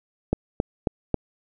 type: click train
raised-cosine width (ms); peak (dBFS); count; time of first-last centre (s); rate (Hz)
2; -7; 4; 0.33-1.143; 3.69
effects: none